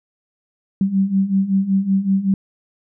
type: beating tone pair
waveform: sine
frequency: 190.6 / 195.9 Hz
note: G3 / G3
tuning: -48 / -1 cents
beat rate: 5.3 Hz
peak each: -20 / -16 dBFS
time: 0.81-2.34 s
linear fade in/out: 2 ms
effects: none